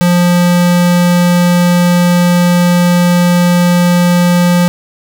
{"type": "tone", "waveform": "square", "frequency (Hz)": 176, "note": "F3", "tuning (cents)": 14, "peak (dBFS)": -7, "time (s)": [0.01, 4.68], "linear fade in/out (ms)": 0, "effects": ["8-bit"]}